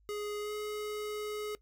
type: tone with pitch glide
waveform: square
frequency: 416.2 to 421.5 Hz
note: G#4 to G#4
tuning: +4 to +26 cents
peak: -36 dBFS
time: 0.09-1.55 s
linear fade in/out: 0 ms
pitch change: +22 cents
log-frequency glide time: 0.4-0.52 s
effects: noise-tail reverb RT60 0.1 s tail -19 dB re dry + added 51 Hz sine -63 dBFS peak until 1.61 s